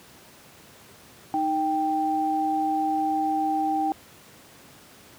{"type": "tone pair together", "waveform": "sine", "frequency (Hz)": [311.1, 784.9], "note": ["D#4", "G5"], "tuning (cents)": [0, 2], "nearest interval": "octave + major third", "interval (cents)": 1602, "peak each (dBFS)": [-27, -23], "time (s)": [1.34, 3.92], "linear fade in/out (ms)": 0, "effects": ["pink hiss -50 dBFS RMS until 5.18 s", "high-pass 100 Hz 12 dB/octave"]}